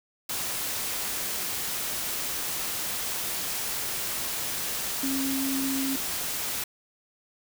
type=tone in noise; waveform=sine; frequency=269.5 Hz; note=C#4; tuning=49 cents flat; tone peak=-27 dBFS; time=5.03-5.96 s; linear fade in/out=5 ms; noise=white; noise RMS=-31 dBFS; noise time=0.29-6.64 s; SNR=+1 dB; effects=none